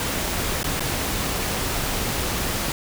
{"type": "noise with dropouts", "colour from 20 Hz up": "pink", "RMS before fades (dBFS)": -25, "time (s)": [0, 2.72], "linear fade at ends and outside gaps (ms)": 1, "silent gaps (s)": [[0.631, 0.642], [0.796, 0.805]], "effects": []}